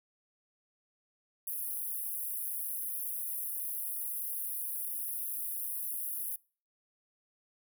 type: high-pass noise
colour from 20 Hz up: pink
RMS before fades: -37 dBFS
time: 1.47-6.36 s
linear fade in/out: 5 ms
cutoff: 10000 Hz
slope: 96 dB/octave
effects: noise-tail reverb RT60 0.4 s tail -25 dB re dry